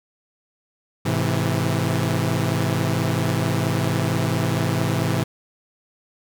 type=chord; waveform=sawtooth; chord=Ab augmented; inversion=none; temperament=equal with one note detuned; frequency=106.38 / 130.81 / 164.81 Hz; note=Ab2 / C3 / E3; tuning=+42 / 0 / 0 cents; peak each=-20 dBFS; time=1.05-5.24 s; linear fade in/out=10 ms; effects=none